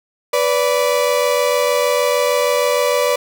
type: tone pair together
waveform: 35% pulse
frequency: 493.9 / 580.4 Hz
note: B4 / D5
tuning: 0 / -21 cents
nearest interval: minor third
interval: 279 cents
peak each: -15 dBFS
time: 0.33-3.16 s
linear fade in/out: 5 ms
effects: none